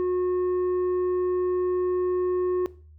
sine tone with tanh clipping, 362.9 Hz, F#4, 34 cents flat, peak -23 dBFS, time 0-2.66 s, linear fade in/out 0 ms, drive 5 dB, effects noise-tail reverb RT60 0.4 s tail -18 dB re dry + added 77 Hz sine -47 dBFS peak until 2.98 s

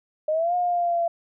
sine exponential two-way sweep, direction up then down, 608 to 717 to 677 Hz, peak -20 dBFS, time 0.28-1.08 s, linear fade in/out 5 ms, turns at 0.55 s, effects none

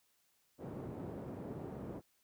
pink band-pass noise, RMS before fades -45 dBFS, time 0.58-2.02 s, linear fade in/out 50 ms, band 130 to 520 Hz, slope 12 dB/octave, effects white hiss -75 dBFS RMS until 2.23 s

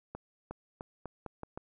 accelerating click train, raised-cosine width 1 ms, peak -26 dBFS, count 7, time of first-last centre 0.15-1.575 s, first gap 360 ms, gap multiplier 0.83, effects none

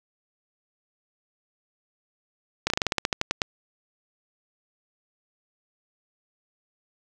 slowing click train, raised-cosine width 0.2 ms, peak -5 dBFS, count 13, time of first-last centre 2.67-3.418 s, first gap 31 ms, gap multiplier 1.12, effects none

